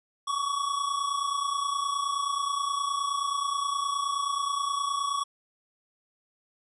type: tone pair together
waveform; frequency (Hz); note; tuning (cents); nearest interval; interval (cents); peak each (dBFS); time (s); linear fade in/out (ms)
square; 1118.5 / 1148; C#6 / D6; +15 / -40; unison; 45; -29 / -33; 0.27-5.24; 10
effects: resampled to 24000 Hz